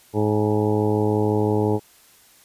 harmonic tone with a mistuned harmonic, 105.9 Hz, G#2, 34 cents sharp, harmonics 1 / 2 / 3 / 4 / 5 / 6 / 7 / 8 / 9, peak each -23 / -26 / -24 / -22 / -30 / -36 / -34 / -30 / -38 dBFS, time 0.13-1.8 s, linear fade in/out 50 ms, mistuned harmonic 7, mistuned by +77 cents, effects white hiss -53 dBFS RMS until 2.44 s + resampled to 32000 Hz

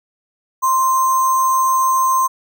sine tone with sample-and-hold, 1046.5 Hz, C6, in tune, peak -12 dBFS, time 0.62-2.28 s, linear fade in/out 20 ms, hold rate 7350 Hz, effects none

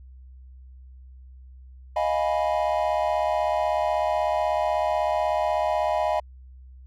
triangle chord, F half-diminished seventh, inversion third, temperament equal with one note detuned, 622.3 / 698.5 / 830.6 / 984.3 Hz, Eb5 / F5 / Ab5 / Cb6, 0 / 0 / 0 / -6 cents, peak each -23 / -25 / -26 / -28 dBFS, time 1.96-6.2 s, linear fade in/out 5 ms, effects added 64 Hz sine -43 dBFS peak until 6.86 s

